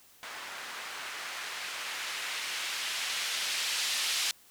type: noise with low-pass filter sweep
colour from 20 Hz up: violet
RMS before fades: -35 dBFS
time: 0.23-4.31 s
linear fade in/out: 0 ms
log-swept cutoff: 1300 to 3700 Hz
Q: 0.9
effects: white hiss -59 dBFS RMS until 4.5 s